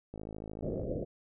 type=click train; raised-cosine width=2 ms; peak=-29 dBFS; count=38; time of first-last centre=0.14-0.834 s; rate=53.3 Hz
type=low-pass noise; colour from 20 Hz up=white; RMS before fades=-36 dBFS; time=0.62-1.05 s; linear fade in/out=20 ms; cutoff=620 Hz; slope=96 dB/octave
effects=none